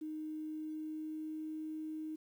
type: tone with pitch glide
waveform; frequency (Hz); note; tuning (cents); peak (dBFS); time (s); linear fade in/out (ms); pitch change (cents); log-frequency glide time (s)
sine; 310 to 312.2; D#4 to D#4; -6 to +6; -39; 0.01-2.16; 10; +12; 0.45-1.5
effects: 11-bit